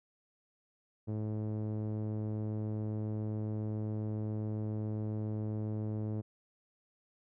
sawtooth tone with low-pass filter, 107.3 Hz, A2, 43 cents flat, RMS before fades -36 dBFS, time 1.07-6.22 s, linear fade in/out 20 ms, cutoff 440 Hz, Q 0.94, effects none

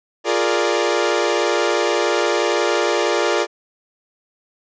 sawtooth chord, Bb dominant seventh, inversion second, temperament equal, 349.2 / 415.3 / 466.2 / 587.3 Hz, F4 / Ab4 / Bb4 / D5, 0 / 0 / 0 / 0 cents, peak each -18 dBFS, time 0.24-3.47 s, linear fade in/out 50 ms, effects resampled to 16000 Hz

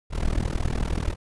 brown noise with amplitude modulation, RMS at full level -21 dBFS, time 0.1-1.16 s, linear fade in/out 50 ms, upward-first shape sine, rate 40 Hz, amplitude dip 95%, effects resampled to 24000 Hz

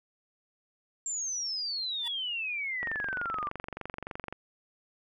sine exponential sweep, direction down, 7440 to 1162 Hz, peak -31 dBFS, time 1.06-3.49 s, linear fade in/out 2 ms
15% pulse tone with exponential growth, 944 Hz, A#5, 22 cents sharp, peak -30 dBFS, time 2-2.08 s, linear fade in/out 5 ms, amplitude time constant 17 ms
click train, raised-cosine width 0.5 ms, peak -22 dBFS, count 36, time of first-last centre 2.83-4.326 s, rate 23.4 Hz
effects none

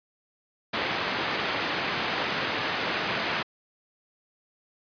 white band-pass noise, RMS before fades -29 dBFS, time 0.73-3.43 s, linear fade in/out 10 ms, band 130 to 2600 Hz, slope 12 dB/octave, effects resampled to 11025 Hz

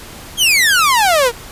sawtooth exponential sweep, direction down, 3322 to 452 Hz, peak -6 dBFS, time 0.37-1.32 s, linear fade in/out 50 ms, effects pink hiss -34 dBFS RMS until 1.51 s + resampled to 32000 Hz

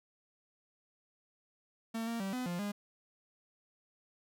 45% pulse tone with pitch steps, 226.4 / 231.6 / 193.8 / 252.1 / 174.9 / 204.4 Hz, A3 / A#3 / G3 / B3 / F3 / G#3, +50 / -11 / -20 / +36 / +3 / -27 cents, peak -35 dBFS, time 1.94-2.72 s, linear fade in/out 10 ms, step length 130 ms, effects none

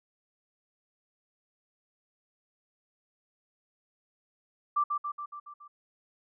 sine tone with echo, 1174.7 Hz, D6, in tune, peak -23 dBFS, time 4.76-4.84 s, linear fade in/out 10 ms, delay 140 ms, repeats 6, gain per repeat -4 dB, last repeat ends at 5.68 s, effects none

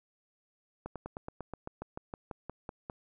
slowing click train, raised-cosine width 1 ms, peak -25 dBFS, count 15, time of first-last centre 0.86-2.898 s, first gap 97 ms, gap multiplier 1.06, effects none

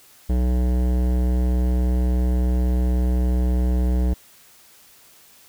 sine tone with hard clipping, 61.74 Hz, B1, in tune, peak -19 dBFS, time 0.29-4.14 s, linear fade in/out 10 ms, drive 16 dB, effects white hiss -51 dBFS RMS until 5.48 s

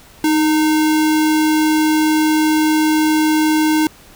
sine tone with sample-and-hold, 311.1 Hz, D#4, in tune, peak -11 dBFS, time 0.24-3.87 s, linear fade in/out 2 ms, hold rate 1225 Hz, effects pink hiss -44 dBFS RMS until 4.15 s

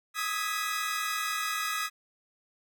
sawtooth chord, E major seventh, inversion third, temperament equal with one note detuned, 1244.5 / 1284.7 / 1661.2 / 1975.5 Hz, D#6 / E6 / G#6 / B6, 0 / -45 / 0 / 0 cents, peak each -30 / -32 / -33 / -33 dBFS, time 0.14-1.9 s, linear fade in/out 50 ms, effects none

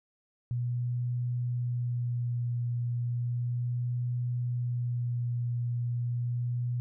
sine tone with vibrato, 121.3 Hz, B2, 31 cents flat, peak -28 dBFS, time 0.51-6.8 s, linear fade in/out 0 ms, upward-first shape sine, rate 0.34 Hz, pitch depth 15 cents each way, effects none

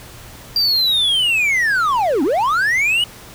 triangle linear two-way sweep, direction down then up, 4771 to 248.4 to 2985 Hz, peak -12 dBFS, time 0.56-3.04 s, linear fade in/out 2 ms, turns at 2.23 s, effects added 118 Hz sine -45 dBFS peak until 3.34 s + pink hiss -39 dBFS RMS until 3.34 s

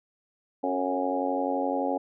harmonic tone with a mistuned harmonic, 91.7 Hz, F#2, 15 cents flat, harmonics 3 / 4 / 5 / 6 / 7 / 8 / 9, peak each -30 / -38 / -34 / -31 / -37 / -33 / -32 dBFS, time 0.63-1.98 s, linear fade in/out 10 ms, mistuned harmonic 5, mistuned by -18 cents, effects none

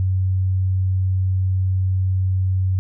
sine tone, 93.8 Hz, F#2, 24 cents sharp, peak -16 dBFS, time 0-2.79 s, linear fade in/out 0 ms, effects none

